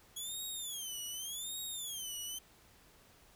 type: tone with vibrato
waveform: 15% pulse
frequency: 3322 Hz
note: G#7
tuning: in tune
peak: -33 dBFS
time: 0.16-2.39 s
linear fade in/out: 10 ms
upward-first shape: sine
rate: 0.86 Hz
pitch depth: 220 cents each way
effects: pink hiss -63 dBFS RMS until 3.35 s